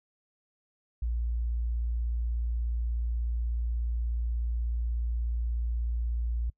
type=tone; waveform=sine; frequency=58.27 Hz; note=A#1; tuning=in tune; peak=-27 dBFS; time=1.02-6.5 s; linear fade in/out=5 ms; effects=noise-tail reverb RT60 0.1 s tail -25 dB re dry